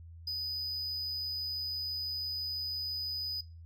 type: tone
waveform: triangle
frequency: 4983 Hz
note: D#8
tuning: 2 cents sharp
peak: -32 dBFS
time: 0.27-3.41 s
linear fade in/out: 5 ms
effects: noise-tail reverb RT60 0.4 s tail -25 dB re dry + added 83 Hz sine -47 dBFS peak until 3.65 s